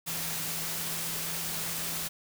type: tone in noise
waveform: sine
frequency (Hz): 164.81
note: E3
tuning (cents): 0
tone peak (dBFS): -44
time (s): 0.06-2.09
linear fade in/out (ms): 20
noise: white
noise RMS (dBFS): -34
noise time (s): 0.06-2.09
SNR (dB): -13
effects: none